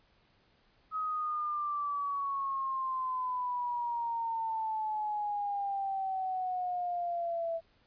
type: exponential sweep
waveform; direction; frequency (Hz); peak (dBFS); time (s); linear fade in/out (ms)
sine; down; 1273 to 659.3; -31; 0.91-7.61; 50
effects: pink hiss -68 dBFS RMS until 7.86 s + resampled to 11025 Hz